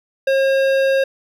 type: tone with hard clipping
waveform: sine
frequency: 539 Hz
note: C#5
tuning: 49 cents flat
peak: -15 dBFS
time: 0.27-1.04 s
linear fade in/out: 5 ms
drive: 13 dB
effects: none